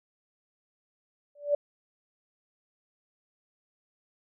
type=tone with exponential growth; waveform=sine; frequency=581 Hz; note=D5; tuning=19 cents flat; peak=-18 dBFS; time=1.35-1.55 s; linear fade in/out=5 ms; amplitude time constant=43 ms; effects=none